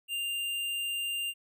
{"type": "tone with hard clipping", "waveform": "sine", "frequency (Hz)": 2794, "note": "F7", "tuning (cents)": 0, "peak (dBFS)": -32, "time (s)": [0.08, 1.34], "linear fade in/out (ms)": 50, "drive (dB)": 14, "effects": []}